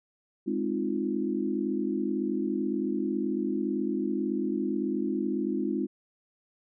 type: chord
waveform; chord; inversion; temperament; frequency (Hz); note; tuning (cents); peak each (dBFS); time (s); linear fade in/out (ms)
sine; F minor seventh; first; equal; 207.7 / 261.6 / 311.1 / 349.2; Ab3 / C4 / Eb4 / F4; 0 / 0 / 0 / 0; -32; 0.46-5.87; 20
effects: none